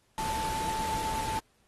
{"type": "tone in noise", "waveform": "sine", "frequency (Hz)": 880, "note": "A5", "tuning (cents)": 0, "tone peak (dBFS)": -31, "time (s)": [0.18, 1.39], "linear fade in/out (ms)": 0, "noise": "pink", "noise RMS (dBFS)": -37, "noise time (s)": [0.18, 1.39], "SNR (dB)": 3, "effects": ["pink hiss -69 dBFS RMS until 1.67 s", "AAC 32 kbps"]}